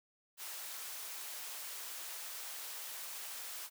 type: high-pass noise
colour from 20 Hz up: white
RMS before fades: -45 dBFS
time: 0.37-3.7 s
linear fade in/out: 50 ms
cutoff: 590 Hz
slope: 12 dB/octave
effects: none